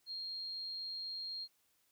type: tone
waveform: sine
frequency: 4228 Hz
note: C8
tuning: 17 cents sharp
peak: -40 dBFS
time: 0.06-1.48 s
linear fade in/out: 50 ms
effects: white hiss -75 dBFS RMS until 1.91 s